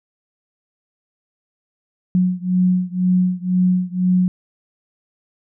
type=beating tone pair; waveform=sine; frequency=181.4 / 183.4 Hz; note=F#3 / F#3; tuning=-34 / -15 cents; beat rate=2 Hz; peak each=-17 / -18 dBFS; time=2.15-4.28 s; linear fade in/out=0 ms; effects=none